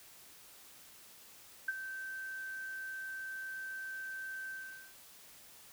sine tone with ADSR envelope, 1553 Hz, G6, 17 cents flat, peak -29 dBFS, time 1.68-4.94 s, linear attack 6 ms, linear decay 30 ms, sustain -11 dB, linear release 450 ms, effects white hiss -57 dBFS RMS until 5.72 s

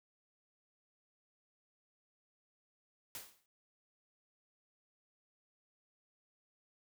white noise with exponential decay, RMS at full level -43 dBFS, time 3.15-3.46 s, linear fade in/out 1 ms, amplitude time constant 66 ms, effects none

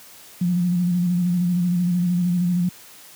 sine tone with vibrato, 176.9 Hz, F3, 23 cents sharp, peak -17 dBFS, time 0.41-2.69 s, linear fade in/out 5 ms, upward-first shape square, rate 13 Hz, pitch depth 34 cents each way, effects white hiss -45 dBFS RMS until 3.15 s + high-pass 80 Hz 12 dB/octave

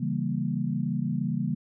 sine chord, C# diminished seventh, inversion none, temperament equal, 138.59 / 164.81 / 196 / 233.1 Hz, C#3 / E3 / G3 / Bb3, 0 / 0 / 0 / 0 cents, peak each -31 dBFS, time 0-1.55 s, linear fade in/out 10 ms, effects none

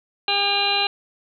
harmonic tone, 402.4 Hz, G4, 45 cents sharp, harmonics 1 / 2 / 3 / 4 / 6 / 7 / 8 / 9 / 10, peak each -31 / -24 / -33 / -32 / -27 / -24 / -32 / -34 / -23 dBFS, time 0.28-0.87 s, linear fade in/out 2 ms, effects none

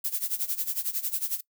violet noise with tremolo, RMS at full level -27 dBFS, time 0.04-1.41 s, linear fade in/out 10 ms, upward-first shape sine, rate 11 Hz, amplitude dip 85%, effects noise-tail reverb RT60 0.1 s tail -22 dB re dry

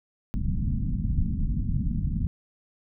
pink low-pass noise, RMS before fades -26 dBFS, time 0.34-2.27 s, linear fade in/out 0 ms, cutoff 240 Hz, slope 48 dB/octave, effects none

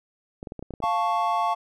clicks, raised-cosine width 2 ms, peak -22 dBFS, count 9, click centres 0.429 / 0.472 / 0.521 / 0.593 / 0.626 / 0.707 / 0.738 / 0.803 / 0.839 s
triangle chord, F augmented, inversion none, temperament equal, 698.5 / 880 / 1108.7 Hz, F5 / A5 / C#6, 0 / 0 / 0 cents, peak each -24 dBFS, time 0.82-1.55 s, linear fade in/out 20 ms
effects none

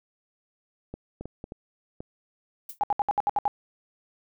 clicks, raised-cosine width 2 ms, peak -23 dBFS, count 6, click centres 0.94 / 1.21 / 1.256 / 1.441 / 1.521 / 2.005 s
violet noise with exponential decay, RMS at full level -33 dBFS, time 2.69-2.79 s, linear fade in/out 5 ms, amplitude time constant 20 ms
sine tone bursts, 820 Hz, G#5, 22 cents flat, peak -20 dBFS, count 8, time 2.81-3.479 s, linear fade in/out 0 ms, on 25 ms, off 67 ms
effects none

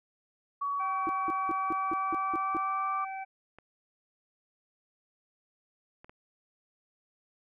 sine tone with pitch glide, 1129 to 1174.2 Hz, C#6 to D6, +31 to -1 cents, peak -29 dBFS, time 0.61-3.05 s, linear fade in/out 10 ms, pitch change +68 cents, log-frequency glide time 1.23-2.86 s
harmonic tone, 770 Hz, G5, 31 cents flat, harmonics 1 / 2 / 3, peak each -36 / -48 / -44 dBFS, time 0.79-3.25 s, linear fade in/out 20 ms
sine tone bursts, 329.3 Hz, E4, 2 cents flat, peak -31 dBFS, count 8, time 1.07-2.568 s, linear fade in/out 0 ms, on 21 ms, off 190 ms
clicks, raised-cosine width 0.5 ms, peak -35 dBFS, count 3, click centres 3.586 / 6.045 / 6.095 s
effects none

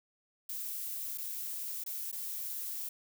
violet noise with dropouts, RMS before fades -39 dBFS, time 0.49-2.89 s, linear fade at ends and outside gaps 5 ms, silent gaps 1.177-1.181 / 1.839-1.862 / 2.116-2.126 s, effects none

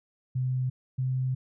sine tone pair in turn, 128.3 / 129.42 Hz, C3 / C3, -34 / -19 cents, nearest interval unison, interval 15 cents, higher second, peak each -25 dBFS, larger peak neither, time 0.35-0.7 / 0.98-1.35 s, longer second, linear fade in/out 10 ms, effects none

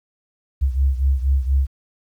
sine beating tone pair, 66.5 / 70.7 Hz, C2 / C#2, +29 / +35 cents, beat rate 4.2 Hz, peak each -16 / -20 dBFS, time 0.61-1.67 s, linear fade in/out 20 ms, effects tanh soft clip ceiling -8 dBFS + 9-bit

